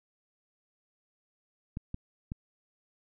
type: clicks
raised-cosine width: 5 ms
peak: -23 dBFS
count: 3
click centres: 1.771 / 1.944 / 2.319 s
effects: none